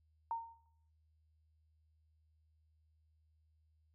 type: tone with exponential decay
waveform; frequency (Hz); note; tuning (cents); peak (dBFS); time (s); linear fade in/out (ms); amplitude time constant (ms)
sine; 918; A#5; -27; -33; 0.31-0.66; 1; 74
effects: noise-tail reverb RT60 0.7 s tail -17 dB re dry + added 78 Hz sine -70 dBFS peak until 3.94 s